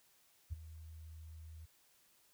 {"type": "tone with ADSR envelope", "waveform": "sine", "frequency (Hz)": 79.7, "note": "D#2", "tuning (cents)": 42, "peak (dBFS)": -35, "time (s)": [0.5, 1.66], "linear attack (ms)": 28, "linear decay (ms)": 14, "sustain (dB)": -14, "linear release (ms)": 12, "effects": ["white hiss -70 dBFS RMS until 2.33 s"]}